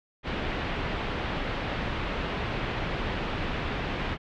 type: low-pass noise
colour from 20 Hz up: pink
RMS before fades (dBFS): -31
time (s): 0.23-4.18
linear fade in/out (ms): 50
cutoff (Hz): 3300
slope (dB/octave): 24
effects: none